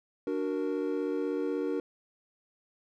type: chord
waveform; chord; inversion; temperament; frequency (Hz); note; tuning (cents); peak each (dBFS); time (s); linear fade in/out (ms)
triangle; D augmented; none; equal; 293.7 / 370 / 466.2; D4 / F#4 / A#4; 0 / 0 / 0; -31 / -32 / -31; 0.27-1.8; 2
effects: none